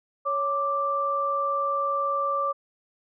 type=tone pair together; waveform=sine; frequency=556.5 / 1174.7 Hz; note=C#5 / D6; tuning=+7 / 0 cents; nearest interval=octave + minor second; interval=1293 cents; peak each=-29 / -24 dBFS; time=0.25-2.53 s; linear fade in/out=20 ms; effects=none